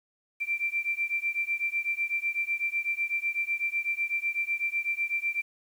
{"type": "beating tone pair", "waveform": "sine", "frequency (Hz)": [2349, 2357], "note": ["D7", "D7"], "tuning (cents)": [0, 6], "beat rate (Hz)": 8, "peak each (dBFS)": -30, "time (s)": [0.4, 5.42], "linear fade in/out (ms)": 20, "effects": ["9-bit"]}